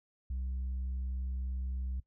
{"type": "tone", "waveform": "sine", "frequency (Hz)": 64.1, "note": "C2", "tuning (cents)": -35, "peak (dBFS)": -31, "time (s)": [0.3, 2], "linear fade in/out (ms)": 5, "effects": ["noise-tail reverb RT60 0.1 s tail -20 dB re dry", "tanh soft clip ceiling -32 dBFS"]}